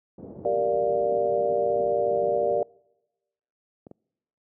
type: low-pass noise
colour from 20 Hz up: pink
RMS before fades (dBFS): -38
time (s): 0.18-2.62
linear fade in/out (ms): 5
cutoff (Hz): 570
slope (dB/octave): 24
type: chord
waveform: sine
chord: G minor seventh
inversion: none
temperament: equal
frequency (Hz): 392 / 466.2 / 587.3 / 698.5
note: G4 / Bb4 / D5 / F5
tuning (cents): 0 / 0 / 0 / 0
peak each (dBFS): -29 / -26 / -24 / -29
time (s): 0.45-2.63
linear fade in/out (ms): 2
type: clicks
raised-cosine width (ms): 2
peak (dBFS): -29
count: 2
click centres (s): 3.868 / 3.913
effects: noise-tail reverb RT60 1.0 s tail -26 dB re dry + high-pass 150 Hz 12 dB/octave